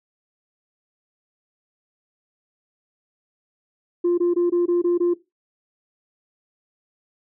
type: tone bursts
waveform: sine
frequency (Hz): 349.2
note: F4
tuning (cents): 0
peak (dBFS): -14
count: 7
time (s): 4.04-5.14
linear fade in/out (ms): 10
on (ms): 140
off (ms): 20
effects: noise-tail reverb RT60 0.2 s tail -17 dB re dry + tanh soft clip ceiling -14 dBFS